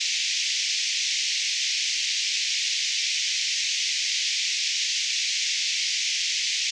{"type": "band-pass noise", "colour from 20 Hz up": "white", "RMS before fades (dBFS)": -26, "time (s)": [0, 6.71], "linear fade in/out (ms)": 10, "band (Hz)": [2100, 6400], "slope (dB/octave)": 48, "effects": []}